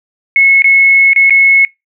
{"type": "tone with dropouts", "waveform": "sine", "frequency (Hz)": 2187, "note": "C#7", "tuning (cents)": -24, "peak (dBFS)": -4, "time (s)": [0.36, 1.65], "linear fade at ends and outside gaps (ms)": 1, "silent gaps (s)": [[0.621, 0.643], [1.133, 1.161], [1.297, 1.306]], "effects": ["noise-tail reverb RT60 0.2 s tail -23 dB re dry"]}